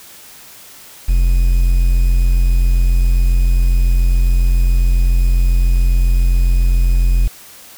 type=tone with quantisation; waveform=triangle; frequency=43.65 Hz; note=F1; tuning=in tune; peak=-7 dBFS; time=1.08-7.28 s; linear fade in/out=10 ms; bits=6; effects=white hiss -39 dBFS RMS until 7.77 s